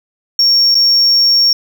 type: tone with dropouts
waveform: sine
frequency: 5520 Hz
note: F8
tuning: 21 cents flat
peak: -5 dBFS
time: 0.39-1.53 s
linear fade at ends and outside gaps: 2 ms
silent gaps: 0.745-0.752 s
effects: tanh soft clip ceiling -5 dBFS + 7-bit